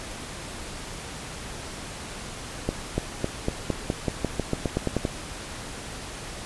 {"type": "accelerating click train", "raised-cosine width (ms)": 2, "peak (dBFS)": -10, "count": 15, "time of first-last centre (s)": [2.69, 5.052], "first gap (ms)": 290, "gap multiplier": 0.91, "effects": ["pink hiss -37 dBFS RMS until 6.45 s", "resampled to 24000 Hz"]}